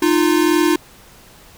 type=tone pair together; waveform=square; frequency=307.1 / 349.2 Hz; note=D#4 / F4; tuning=-23 / 0 cents; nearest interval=major second; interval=223 cents; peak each=-16 / -16 dBFS; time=0.02-0.76 s; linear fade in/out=5 ms; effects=pink hiss -45 dBFS RMS until 1.57 s